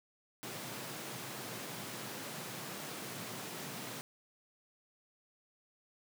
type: high-pass noise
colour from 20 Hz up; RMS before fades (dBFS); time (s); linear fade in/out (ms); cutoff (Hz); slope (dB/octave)
pink; -44; 0.43-4.01; 0; 110; 96
effects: none